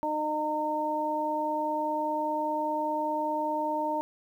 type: harmonic tone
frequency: 305 Hz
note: D#4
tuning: 34 cents flat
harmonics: 1 / 2 / 3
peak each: -34 / -32 / -29 dBFS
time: 0.03-4.01 s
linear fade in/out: 0 ms
effects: 10-bit